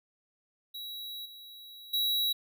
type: tone with level steps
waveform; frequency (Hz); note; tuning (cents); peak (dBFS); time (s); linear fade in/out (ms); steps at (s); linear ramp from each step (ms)
square; 3881; B7; -31; -39 / -47 / -27; 0.74-2.33; 10; 1.25 / 1.93; 10
effects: none